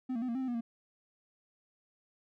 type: tone with pitch steps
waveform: triangle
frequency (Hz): 256.5 / 228.4 / 254.2 / 232.4 / 263.5 / 259.9 / 241.4 / 231.7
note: C4 / A#3 / C4 / A#3 / C4 / C4 / B3 / A#3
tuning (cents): -34 / -35 / -50 / -5 / +12 / -11 / -39 / -10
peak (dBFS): -30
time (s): 0.09-0.61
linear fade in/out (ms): 10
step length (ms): 65
effects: none